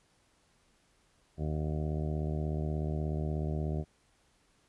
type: harmonic tone with a mistuned harmonic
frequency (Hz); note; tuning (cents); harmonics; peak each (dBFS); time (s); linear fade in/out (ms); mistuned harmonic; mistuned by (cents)
76.6; D#2; -27; 1 / 2 / 3 / 4 / 5 / 6 / 7 / 8 / 9 / 10; -34 / -34 / -42 / -44 / -42 / -50 / -51 / -46 / -50 / -54; 1.37-3.85; 50; 10; -59
effects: pink hiss -69 dBFS RMS until 4.68 s + resampled to 24000 Hz